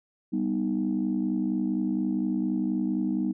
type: chord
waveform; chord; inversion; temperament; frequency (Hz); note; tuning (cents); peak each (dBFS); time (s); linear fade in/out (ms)
sine; G augmented; none; equal; 196 / 246.9 / 311.1; G3 / B3 / D#4; 0 / 0 / 0; -28; 0.32-3.33; 20
effects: tanh soft clip ceiling -17 dBFS